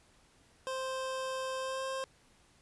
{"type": "tone with pitch glide", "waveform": "25% pulse", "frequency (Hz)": [523.3, 530], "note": ["C5", "C5"], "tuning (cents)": [0, 22], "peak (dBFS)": -31, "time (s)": [0.67, 2.04], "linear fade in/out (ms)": 0, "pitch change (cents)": 22, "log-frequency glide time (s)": [1.6, 1.84], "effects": ["pink hiss -65 dBFS RMS until 2.61 s", "resampled to 24000 Hz"]}